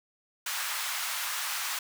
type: high-pass noise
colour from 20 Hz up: pink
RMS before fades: -33 dBFS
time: 0.46-1.79 s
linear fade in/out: 5 ms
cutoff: 1000 Hz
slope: 24 dB/octave
effects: none